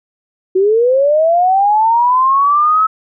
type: linear sweep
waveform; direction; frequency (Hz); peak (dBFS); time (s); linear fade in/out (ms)
sine; up; 365.9 to 1302; -8; 0.55-2.87; 10
effects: none